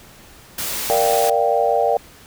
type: noise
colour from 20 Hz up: white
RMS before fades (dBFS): -25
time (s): 0.58-1.3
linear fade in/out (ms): 5
type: chord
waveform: sine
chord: G minor seventh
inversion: first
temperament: equal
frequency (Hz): 466.2 / 587.3 / 698.5 / 784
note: Bb4 / D5 / F5 / G5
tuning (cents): 0 / 0 / 0 / 0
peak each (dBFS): -20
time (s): 0.9-1.97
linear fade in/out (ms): 0
effects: pink hiss -45 dBFS RMS until 2.26 s